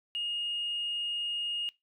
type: tone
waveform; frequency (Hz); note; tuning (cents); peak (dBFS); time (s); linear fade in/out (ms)
sine; 2854; F7; +37; -30; 0.15-1.69; 0
effects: noise-tail reverb RT60 0.2 s tail -20 dB re dry + tanh soft clip ceiling -26 dBFS